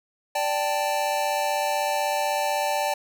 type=chord; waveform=square; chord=D suspended fourth; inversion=none; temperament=equal; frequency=587.3 / 784 / 880 Hz; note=D5 / G5 / A5; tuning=0 / 0 / 0 cents; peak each=-28 dBFS; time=0.35-2.94 s; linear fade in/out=5 ms; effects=none